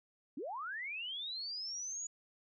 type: linear sweep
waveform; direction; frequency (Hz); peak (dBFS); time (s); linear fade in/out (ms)
sine; up; 235.4 to 6900; -39; 0.37-2.07; 5
effects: none